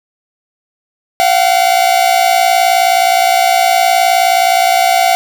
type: tone pair together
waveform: 45% pulse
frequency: 694.7 / 754 Hz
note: F5 / F#5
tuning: -9 / +32 cents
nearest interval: minor second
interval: 141 cents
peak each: -11 dBFS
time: 1.2-5.15 s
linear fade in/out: 0 ms
effects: none